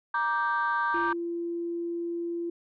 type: chord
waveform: sine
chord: G minor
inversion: first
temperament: just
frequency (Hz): 940.8 / 1176 / 1568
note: Bb5 / D6 / G6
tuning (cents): +16 / +2 / 0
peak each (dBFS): -28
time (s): 0.14-1.13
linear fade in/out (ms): 5
type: tone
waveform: sine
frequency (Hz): 341.3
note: F4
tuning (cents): -40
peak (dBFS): -29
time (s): 0.94-2.5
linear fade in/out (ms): 5
effects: tanh soft clip ceiling -18 dBFS